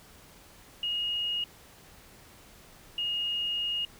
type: tone pair in turn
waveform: sine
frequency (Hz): 2869 / 2858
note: F7 / F7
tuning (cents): +46 / +39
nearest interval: unison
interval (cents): 7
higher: first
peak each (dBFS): -28 / -28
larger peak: neither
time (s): 0.83-1.44 / 2.98-3.85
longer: second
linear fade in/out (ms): 2
effects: pink hiss -54 dBFS RMS until 3.99 s